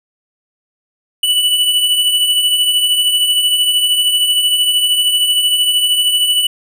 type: beating tone pair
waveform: square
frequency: 2954 / 2967 Hz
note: F#7 / F#7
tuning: -3 / +4 cents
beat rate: 13 Hz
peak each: -21 / -12 dBFS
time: 1.23-6.47 s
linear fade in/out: 5 ms
effects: none

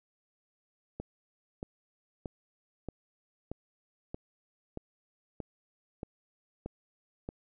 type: click train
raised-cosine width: 2 ms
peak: -24 dBFS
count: 11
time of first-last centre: 1-7.289 s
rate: 1.59 Hz
effects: none

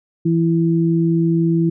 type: tone pair together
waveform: sine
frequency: 166 / 332 Hz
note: E3 / E4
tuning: +12 / +12 cents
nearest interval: octave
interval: 1200 cents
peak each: -15 / -17 dBFS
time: 0.25-1.7 s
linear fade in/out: 10 ms
effects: none

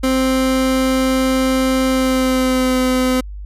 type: tone with pitch glide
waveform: 30% pulse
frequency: 261.6 to 255.9 Hz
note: C4 to C4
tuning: 0 to -38 cents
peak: -11 dBFS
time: 0.03-3.21 s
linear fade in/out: 10 ms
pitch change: -38 cents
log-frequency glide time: 1.88-2.79 s
effects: added 50 Hz sine -27 dBFS peak until 3.45 s + resampled to 32000 Hz

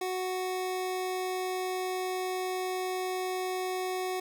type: tone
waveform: 25% pulse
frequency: 370 Hz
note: F#4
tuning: in tune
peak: -27 dBFS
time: 0.01-4.2 s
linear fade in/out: 5 ms
effects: none

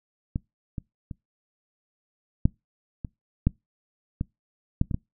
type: clicks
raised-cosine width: 5 ms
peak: -14 / -19 / -23 / -6 / -19 / -7 / -14 / -8 / -17 / -13 dBFS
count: 10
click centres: 0.359 / 0.782 / 1.112 / 2.455 / 3.048 / 3.47 / 4.211 / 4.814 / 4.912 / 4.944 s
effects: noise-tail reverb RT60 0.2 s tail -25 dB re dry

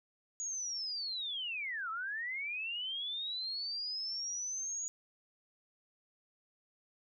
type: linear two-way sweep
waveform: sine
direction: down then up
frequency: 6790 to 1276 to 6790 Hz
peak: -36 dBFS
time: 0.4-4.88 s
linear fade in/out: 0 ms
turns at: 1.9 s
effects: none

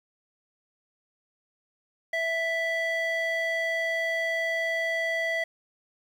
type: tone with band-pass filter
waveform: square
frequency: 659.3 Hz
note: E5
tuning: in tune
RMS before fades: -28 dBFS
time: 2.13-5.44 s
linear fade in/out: 5 ms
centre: 1600 Hz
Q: 3.5
effects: 9-bit

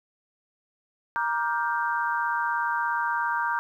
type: chord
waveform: sine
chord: G minor seventh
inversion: first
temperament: just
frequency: 940.8 / 1176 / 1411.2 / 1568 Hz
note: Bb5 / D6 / F6 / G6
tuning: +16 / +2 / +18 / 0 cents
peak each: -27 / -31 / -33 / -29 dBFS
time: 1.16-3.59 s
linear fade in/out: 0 ms
effects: 10-bit

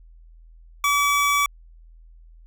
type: tone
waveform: 25% pulse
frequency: 1145 Hz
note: D6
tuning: 44 cents flat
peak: -14 dBFS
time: 0.84-1.46 s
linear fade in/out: 2 ms
effects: added 41 Hz sine -45 dBFS peak until 2.46 s

